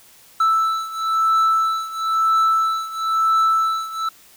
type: beating tone pair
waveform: triangle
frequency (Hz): 1318.5 / 1319.5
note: E6 / E6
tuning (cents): 0 / +1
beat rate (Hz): 1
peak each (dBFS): -16 / -19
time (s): 0.4-4.09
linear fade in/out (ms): 5
effects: white hiss -49 dBFS RMS until 4.36 s